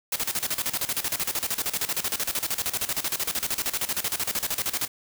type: noise with tremolo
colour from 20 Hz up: white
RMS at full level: -26 dBFS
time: 0.12-4.88 s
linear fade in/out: 5 ms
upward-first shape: square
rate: 13 Hz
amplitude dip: 80%
effects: none